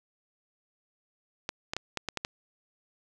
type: clicks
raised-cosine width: 0.2 ms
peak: -14 dBFS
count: 7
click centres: 1.491 / 1.735 / 1.766 / 1.973 / 2.087 / 2.173 / 2.249 s
effects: none